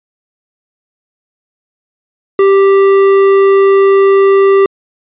sine tone with tanh clipping, 392 Hz, G4, in tune, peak -6 dBFS, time 2.39-4.66 s, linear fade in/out 2 ms, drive 12 dB, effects resampled to 8000 Hz

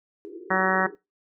white band-pass noise, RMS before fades -40 dBFS, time 0.25-0.95 s, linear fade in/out 0 ms, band 320 to 430 Hz, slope 96 dB/octave
harmonic tone, 188.4 Hz, F#3, 32 cents sharp, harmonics 1 / 2 / 3 / 4 / 5 / 6 / 7 / 8 / 9 / 10, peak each -29 / -29 / -29 / -29 / -29 / -29 / -29 / -29 / -29 / -29 dBFS, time 0.5-0.87 s, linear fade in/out 10 ms
effects noise-tail reverb RT60 0.2 s tail -17 dB re dry

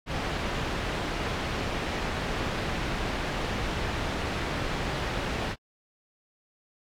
pink low-pass noise, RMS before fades -31 dBFS, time 0.06-5.56 s, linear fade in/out 50 ms, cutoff 3400 Hz, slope 12 dB/octave, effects AAC 64 kbps

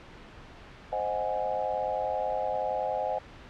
sine chord, Ab dominant seventh, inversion first, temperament equal, 523.3 / 622.3 / 740 / 830.6 Hz, C5 / Eb5 / Gb5 / Ab5, 0 / 0 / 0 / 0 cents, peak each -33 dBFS, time 0.92-3.19 s, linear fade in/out 10 ms, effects pink hiss -48 dBFS RMS until 3.49 s + low-pass 3000 Hz 12 dB/octave

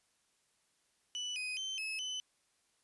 35% pulse tone with pitch steps, 2973 / 2503 / 3095 / 2587 / 3022 Hz, F#7 / D#7 / G7 / E7 / F#7, +8 / +10 / -23 / -33 / +36 cents, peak -35 dBFS, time 1.15-2.2 s, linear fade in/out 0 ms, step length 210 ms, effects white hiss -75 dBFS RMS until 2.83 s + resampled to 24000 Hz

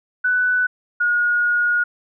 sine tone pair in turn, 1492 / 1440.8 Hz, F#6 / F#6, +14 / -46 cents, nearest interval minor second, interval 60 cents, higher first, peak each -15 dBFS, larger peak neither, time 0.24-0.67 / 1-1.84 s, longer second, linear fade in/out 10 ms, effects none

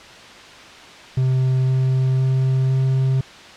triangle tone with pitch steps, 129.9 / 130.65 / 131.41 / 132.17 Hz, C3 / C3 / C3 / C3, -12 / -2 / +8 / +18 cents, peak -13 dBFS, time 1.17-3.21 s, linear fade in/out 5 ms, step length 510 ms, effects white hiss -40 dBFS RMS until 3.56 s + low-pass 4000 Hz 12 dB/octave

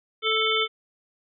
harmonic tone, 440 Hz, A4, in tune, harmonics 1 / 3 / 5 / 7 / 8, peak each -27 / -27 / -27 / -27 / -27 dBFS, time 0.22-0.68 s, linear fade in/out 50 ms, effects none

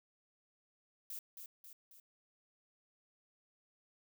violet noise with echo, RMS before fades -45 dBFS, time 1.1-1.19 s, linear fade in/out 2 ms, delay 270 ms, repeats 3, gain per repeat -5 dB, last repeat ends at 2 s, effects none

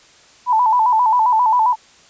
sine tone with vibrato, 932.3 Hz, A#5, in tune, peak -11 dBFS, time 0.46-1.76 s, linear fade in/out 50 ms, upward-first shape square, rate 7.5 Hz, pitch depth 100 cents each way, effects white hiss -48 dBFS RMS until 2.09 s + resampled to 16000 Hz

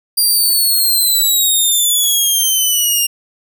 10% pulse exponential sweep, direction down, 4793 to 2794 Hz, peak -4 dBFS, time 0.17-3.07 s, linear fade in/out 10 ms, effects none

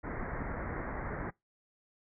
pink low-pass noise, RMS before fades -38 dBFS, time 0.03-1.31 s, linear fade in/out 20 ms, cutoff 2100 Hz, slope 96 dB/octave, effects noise-tail reverb RT60 0.2 s tail -25 dB re dry

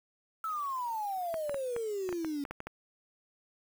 sine exponential sweep, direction down, 1331 to 277.2 Hz, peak -32 dBFS, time 0.44-2.44 s, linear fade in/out 2 ms
clicks, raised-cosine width 0.5 ms, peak -24 dBFS, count 11, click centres 1.342 / 1.495 / 1.544 / 1.764 / 2.091 / 2.127 / 2.247 / 2.452 / 2.51 / 2.604 / 2.67 s
effects 8-bit

